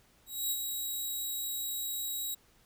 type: tone with ADSR envelope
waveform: 5% pulse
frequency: 3841 Hz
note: B7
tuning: 49 cents flat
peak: -21 dBFS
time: 0.26-2.35 s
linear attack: 250 ms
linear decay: 45 ms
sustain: -5 dB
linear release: 12 ms
effects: pink hiss -65 dBFS RMS until 2.65 s